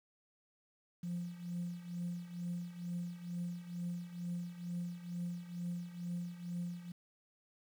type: tone with tremolo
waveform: sine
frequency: 174.61 Hz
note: F3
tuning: in tune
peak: -34 dBFS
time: 1.03-6.92 s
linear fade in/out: 5 ms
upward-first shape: triangle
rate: 2.2 Hz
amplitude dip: 85%
effects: tanh soft clip ceiling -33 dBFS + 10-bit